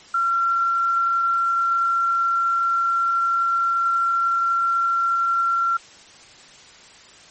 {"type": "tone", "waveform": "sine", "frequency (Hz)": 1366, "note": "F6", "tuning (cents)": -39, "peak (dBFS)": -17, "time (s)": [0.14, 5.77], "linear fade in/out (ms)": 5, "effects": ["white hiss -46 dBFS RMS until 7.3 s", "MP3 32 kbps"]}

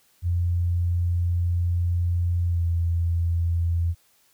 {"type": "tone with pitch glide", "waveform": "sine", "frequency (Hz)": [87.1, 84.77], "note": ["F2", "E2"], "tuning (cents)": [-4, 49], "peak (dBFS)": -20, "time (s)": [0.22, 3.95], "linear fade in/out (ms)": 50, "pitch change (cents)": -47, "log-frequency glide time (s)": [2.45, 2.64], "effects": ["white hiss -62 dBFS RMS until 4.33 s"]}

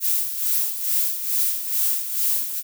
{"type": "noise with tremolo", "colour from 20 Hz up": "violet", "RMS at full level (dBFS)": -20, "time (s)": [0, 2.63], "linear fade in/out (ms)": 50, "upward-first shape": "sine", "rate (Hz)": 2.3, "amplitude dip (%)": 65, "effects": []}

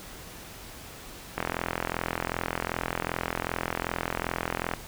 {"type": "click train", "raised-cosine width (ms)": 0.5, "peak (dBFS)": -12, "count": 144, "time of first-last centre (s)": [1.38, 4.737], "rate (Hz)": 42.6, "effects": ["pink hiss -44 dBFS RMS until 4.87 s"]}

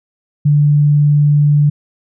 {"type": "tone", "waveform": "sine", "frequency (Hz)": 146.83, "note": "D3", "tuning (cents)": 0, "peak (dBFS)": -7, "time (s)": [0.45, 1.7], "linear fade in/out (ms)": 10, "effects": []}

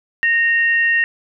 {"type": "tone pair together", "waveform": "sine", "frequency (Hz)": [1855, 2747], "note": ["A#6", "F7"], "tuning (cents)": [-9, -29], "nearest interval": "perfect fifth", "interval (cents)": 680, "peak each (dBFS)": [-13, -22], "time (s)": [0.23, 1.04], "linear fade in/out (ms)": 0, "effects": []}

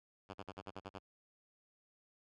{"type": "tone bursts", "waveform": "5% pulse", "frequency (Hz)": 97.1, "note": "G2", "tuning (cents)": -16, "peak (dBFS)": -33, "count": 8, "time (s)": [0.29, 0.984], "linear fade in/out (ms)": 5, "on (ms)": 43, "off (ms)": 50, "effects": ["high-pass 60 Hz 12 dB/octave", "low-pass 4000 Hz 12 dB/octave"]}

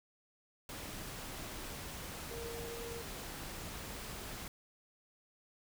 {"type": "tone in noise", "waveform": "sine", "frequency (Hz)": 466.1, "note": "A#4", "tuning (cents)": 0, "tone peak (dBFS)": -44, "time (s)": [2.31, 3.02], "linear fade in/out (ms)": 2, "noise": "pink", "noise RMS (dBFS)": -45, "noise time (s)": [0.69, 4.48], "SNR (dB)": -2, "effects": []}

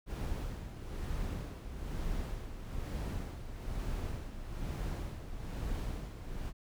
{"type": "noise with tremolo", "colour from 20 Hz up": "brown", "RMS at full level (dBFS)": -36, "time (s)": [0.06, 6.53], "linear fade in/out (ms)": 50, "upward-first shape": "sine", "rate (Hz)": 1.1, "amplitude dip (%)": 60, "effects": []}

